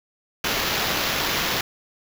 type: noise with sample-and-hold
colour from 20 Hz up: white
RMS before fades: -24 dBFS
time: 0.44-1.61 s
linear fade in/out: 2 ms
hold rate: 8820 Hz
effects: none